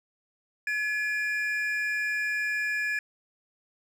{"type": "tone pair together", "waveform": "triangle", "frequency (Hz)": [1701.9, 2400], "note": ["G#6", "D7"], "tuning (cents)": [42, 37], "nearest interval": "tritone", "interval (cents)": 595, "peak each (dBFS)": [-26, -30], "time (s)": [0.67, 2.99], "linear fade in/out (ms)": 2, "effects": []}